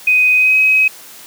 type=tone with pitch glide; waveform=sine; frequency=2503 to 2538 Hz; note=D#7 to D#7; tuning=+10 to +34 cents; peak=-8 dBFS; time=0.07-0.88 s; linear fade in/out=5 ms; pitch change=+24 cents; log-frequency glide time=0.36-0.58 s; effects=white hiss -37 dBFS RMS until 1.26 s + high-pass 150 Hz 12 dB/octave